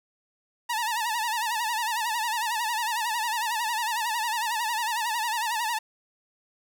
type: tone with vibrato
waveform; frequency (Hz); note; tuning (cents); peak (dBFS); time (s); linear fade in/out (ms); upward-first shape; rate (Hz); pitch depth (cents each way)
sawtooth; 910; A#5; -42; -22; 0.69-5.79; 10; sine; 11; 110
effects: none